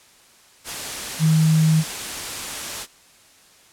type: tone in noise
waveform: sine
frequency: 158.2 Hz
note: D#3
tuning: 29 cents sharp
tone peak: -13 dBFS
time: 1.19-1.84 s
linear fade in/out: 50 ms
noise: white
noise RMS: -29 dBFS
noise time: 0.64-2.87 s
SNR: +13 dB
effects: white hiss -52 dBFS RMS until 3.72 s + low-pass 10000 Hz 12 dB/octave